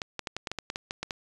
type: clicks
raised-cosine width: 0.2 ms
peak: -15 dBFS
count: 12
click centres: 0.018 / 0.193 / 0.272 / 0.366 / 0.472 / 0.516 / 0.587 / 0.701 / 0.759 / 0.909 / 1.03 / 1.108 s
effects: resampled to 22050 Hz